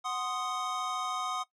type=chord; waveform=square; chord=C diminished; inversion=second; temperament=equal; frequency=740 / 1046.5 / 1244.5 Hz; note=Gb5 / C6 / Eb6; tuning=0 / 0 / 0 cents; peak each=-38 / -39 / -35 dBFS; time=0.04-1.44 s; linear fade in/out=20 ms; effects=noise-tail reverb RT60 0.1 s tail -17 dB re dry + low-pass 7000 Hz 12 dB/octave